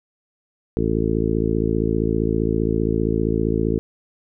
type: harmonic tone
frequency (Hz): 55.2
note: A1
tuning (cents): +6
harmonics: 1 / 2 / 3 / 4 / 5 / 6 / 7 / 8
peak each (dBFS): -26 / -26 / -26 / -26 / -26 / -26 / -26 / -26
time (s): 0.77-3.79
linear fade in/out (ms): 0
effects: none